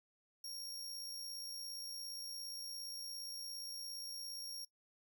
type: tone with amplitude modulation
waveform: sawtooth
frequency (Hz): 5570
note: F8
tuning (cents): -5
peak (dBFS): -40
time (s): 0.44-4.65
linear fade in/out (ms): 5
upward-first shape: sine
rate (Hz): 57.3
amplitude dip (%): 35
effects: noise-tail reverb RT60 0.1 s tail -22 dB re dry